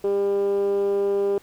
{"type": "tone with band-pass filter", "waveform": "10% pulse", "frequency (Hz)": 199.6, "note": "G3", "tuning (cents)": 32, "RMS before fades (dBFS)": -22, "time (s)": [0.04, 1.38], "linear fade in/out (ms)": 2, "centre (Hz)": 410, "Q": 5.8, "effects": ["pink hiss -54 dBFS RMS until 1.42 s"]}